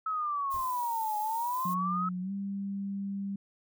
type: exponential two-way sweep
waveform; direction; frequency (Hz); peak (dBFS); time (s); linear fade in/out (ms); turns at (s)
sine; down then up; 1301 to 836 to 1301; -29; 0.06-2.09; 5; 1.18
type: noise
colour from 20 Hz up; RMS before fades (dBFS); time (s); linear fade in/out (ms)
violet; -44; 0.5-1.75; 20
type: noise with exponential decay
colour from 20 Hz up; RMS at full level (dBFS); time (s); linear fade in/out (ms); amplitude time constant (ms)
brown; -42; 0.54-0.77; 5; 49
type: tone with pitch glide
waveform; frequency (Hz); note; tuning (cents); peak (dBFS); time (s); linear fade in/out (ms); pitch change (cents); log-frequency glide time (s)
sine; 181.5 to 197.93; F#3 to G3; -33 to +17; -32; 1.65-3.36; 5; +150; 2.21-2.32
effects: none